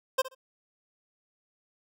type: tone with echo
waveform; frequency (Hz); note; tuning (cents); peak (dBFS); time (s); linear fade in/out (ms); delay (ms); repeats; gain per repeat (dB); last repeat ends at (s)
25% pulse; 523.3; C5; 0; -18; 0.18-0.22; 10; 65; 2; -15; 0.35
effects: none